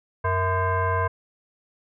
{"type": "tone with frequency modulation", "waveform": "sine", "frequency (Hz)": 466.2, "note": "A#4", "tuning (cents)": 0, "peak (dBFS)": -20, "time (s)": [0.24, 1.08], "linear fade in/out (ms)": 10, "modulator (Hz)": 559, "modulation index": 1.8, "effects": []}